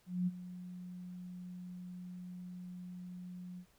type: tone with ADSR envelope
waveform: sine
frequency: 180 Hz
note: F#3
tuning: 47 cents flat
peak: -29 dBFS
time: 0.06-3.66 s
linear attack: 210 ms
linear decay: 34 ms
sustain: -15 dB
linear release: 75 ms
effects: pink hiss -70 dBFS RMS until 3.78 s